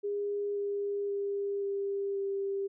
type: tone with pitch steps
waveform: sine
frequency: 407.5 / 404.2 / 401 / 397.7 / 394.5 Hz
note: G#4 / G#4 / G4 / G4 / G4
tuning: -33 / -47 / +39 / +25 / +11 cents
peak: -30 dBFS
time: 0.03-2.68 s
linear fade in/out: 20 ms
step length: 530 ms
effects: none